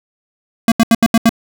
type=tone bursts; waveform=square; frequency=228.4 Hz; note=A#3; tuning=35 cents flat; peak=-7 dBFS; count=6; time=0.68-1.293 s; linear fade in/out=2 ms; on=38 ms; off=77 ms; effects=none